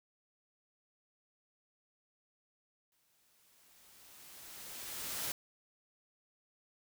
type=noise with exponential growth; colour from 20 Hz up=white; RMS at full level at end=-37 dBFS; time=2.92-5.32 s; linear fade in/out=2 ms; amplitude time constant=520 ms; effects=none